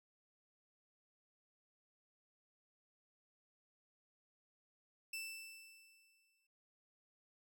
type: tone with exponential decay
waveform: sawtooth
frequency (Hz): 2656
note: E7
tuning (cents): +12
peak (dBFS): -38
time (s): 5.13-6.47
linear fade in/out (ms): 5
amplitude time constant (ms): 290
effects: none